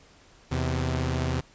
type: tone pair together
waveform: sawtooth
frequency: 80.88 / 128.7 Hz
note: E2 / C3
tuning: -32 / -28 cents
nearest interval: minor sixth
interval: 804 cents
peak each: -24 dBFS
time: 0.51-1.41 s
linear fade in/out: 10 ms
effects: pink hiss -56 dBFS RMS until 1.54 s + resampled to 16000 Hz